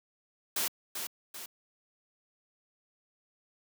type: noise with echo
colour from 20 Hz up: white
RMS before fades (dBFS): -31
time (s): 0.56-0.68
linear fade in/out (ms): 5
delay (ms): 390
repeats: 2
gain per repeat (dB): -6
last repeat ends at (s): 1.46
effects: high-pass 200 Hz 12 dB/octave